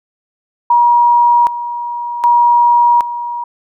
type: tone with tremolo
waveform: sine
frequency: 955 Hz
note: A#5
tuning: 42 cents sharp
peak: -6 dBFS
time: 0.7-3.44 s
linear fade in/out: 5 ms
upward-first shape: square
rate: 0.65 Hz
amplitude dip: 75%
effects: none